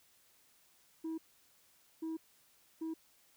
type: tone bursts at uneven times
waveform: sine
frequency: 322.4 Hz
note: E4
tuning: 38 cents flat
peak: -34 dBFS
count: 3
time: 1.04-1.18 / 2.02-2.17 / 2.81-2.94 s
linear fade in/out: 10 ms
effects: tanh soft clip ceiling -36 dBFS + white hiss -68 dBFS RMS until 3.36 s